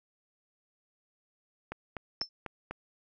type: click train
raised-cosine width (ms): 0.5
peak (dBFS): -22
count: 5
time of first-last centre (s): 1.72-2.71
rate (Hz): 4.04
type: tone with exponential decay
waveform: sine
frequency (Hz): 5310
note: E8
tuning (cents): +12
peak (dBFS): -26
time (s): 2.21-2.29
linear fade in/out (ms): 1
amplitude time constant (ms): 17
effects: none